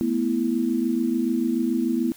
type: chord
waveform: sine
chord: A suspended second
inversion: none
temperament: equal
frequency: 220 / 246.9 / 329.6 Hz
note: A3 / B3 / E4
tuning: 0 / 0 / 0 cents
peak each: -27 / -23 / -25 dBFS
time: 0.01-2.12 s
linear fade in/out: 0 ms
effects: white hiss -49 dBFS RMS until 2.16 s